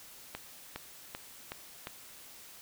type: accelerating click train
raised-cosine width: 0.3 ms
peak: -22 dBFS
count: 5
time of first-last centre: 0.35-1.871 s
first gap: 410 ms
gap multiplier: 0.95
effects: white hiss -52 dBFS RMS until 2.61 s